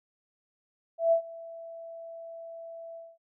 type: tone with ADSR envelope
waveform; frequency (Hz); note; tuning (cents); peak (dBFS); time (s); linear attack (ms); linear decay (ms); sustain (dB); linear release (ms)
sine; 664; E5; +12; -18; 0.98-3.18; 140; 94; -22; 220
effects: none

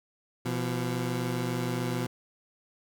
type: tone pair together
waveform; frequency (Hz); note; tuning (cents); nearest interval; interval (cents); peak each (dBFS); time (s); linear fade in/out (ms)
20% pulse; 123.5 / 171.65; B2 / F3; 0 / -30; tritone; 570; -25 / -29; 0.45-2.07; 10
effects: none

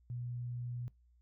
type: tone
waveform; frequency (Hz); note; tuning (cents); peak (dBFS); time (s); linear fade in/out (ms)
sine; 121.7; B2; -25; -38; 0.1-0.88; 0
effects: noise-tail reverb RT60 0.2 s tail -21 dB re dry + added 60 Hz sine -64 dBFS peak until 1.21 s

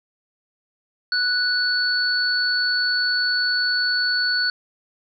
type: tone pair together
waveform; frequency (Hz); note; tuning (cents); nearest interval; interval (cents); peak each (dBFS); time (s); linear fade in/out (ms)
sine; 1480 / 4435; F#6 / C#8; 0 / 0; octave + perfect fifth; 1900; -21 / -21; 1.12-4.5; 2
effects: none

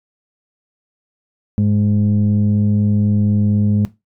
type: tone pair together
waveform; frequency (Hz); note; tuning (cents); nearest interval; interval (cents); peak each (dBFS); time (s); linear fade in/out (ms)
sine; 103.63 / 207.7; G#2 / G#3; -3 / 0; octave; 1203; -13; 1.58-3.85; 0
effects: noise-tail reverb RT60 0.2 s tail -18 dB re dry + tanh soft clip ceiling -8 dBFS

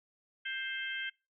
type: harmonic tone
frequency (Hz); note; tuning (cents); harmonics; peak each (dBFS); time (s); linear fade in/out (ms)
526; C5; +9; 3 / 4 / 5 / 6; -38 / -41 / -45 / -41; 0.45-1.1; 10
effects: noise-tail reverb RT60 0.3 s tail -25 dB re dry

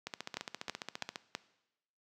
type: two click trains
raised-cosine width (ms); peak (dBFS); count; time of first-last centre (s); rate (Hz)
0.2; -21 / -18; 17 / 4; 0.07-1.158 / 0.37-1.35; 14.7 / 3.06
effects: noise-tail reverb RT60 0.9 s tail -18 dB re dry + high-pass 150 Hz 12 dB/octave

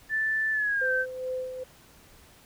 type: tone with pitch glide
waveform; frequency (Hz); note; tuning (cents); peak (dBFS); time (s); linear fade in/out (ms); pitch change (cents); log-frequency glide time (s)
sine; 1760 to 1550; A6 to G6; 0 to -20; -24; 0.09-1.06; 50; -220; 0.52-0.92
type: tone with tremolo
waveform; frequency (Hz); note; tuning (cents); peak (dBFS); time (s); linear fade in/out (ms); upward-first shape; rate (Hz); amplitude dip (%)
sine; 512; C5; -38; -28; 0.81-1.64; 10; sine; 2.4; 55
effects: pink hiss -55 dBFS RMS until 2.45 s

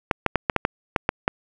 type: clicks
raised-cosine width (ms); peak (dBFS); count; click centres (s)
0.5; -3; 9; 0.112 / 0.263 / 0.357 / 0.498 / 0.563 / 0.651 / 0.962 / 1.091 / 1.279
effects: none

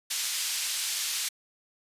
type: band-pass noise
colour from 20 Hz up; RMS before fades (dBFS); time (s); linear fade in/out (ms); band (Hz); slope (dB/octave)
pink; -31; 0.1-1.29; 10; 3400 to 11000; 12
effects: resampled to 32000 Hz

